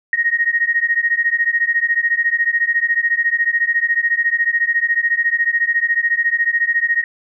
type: beating tone pair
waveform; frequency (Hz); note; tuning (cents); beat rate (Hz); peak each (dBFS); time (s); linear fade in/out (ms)
sine; 1864.7 / 1878.7; A#6 / A#6; 0 / +13; 14; -17; 0.13-7.04; 2
effects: none